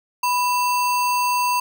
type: tone with sample-and-hold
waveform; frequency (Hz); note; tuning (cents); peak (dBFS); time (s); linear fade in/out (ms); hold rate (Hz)
sine; 987.8; B5; 0; -17; 0.23-1.6; 5; 3675
effects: none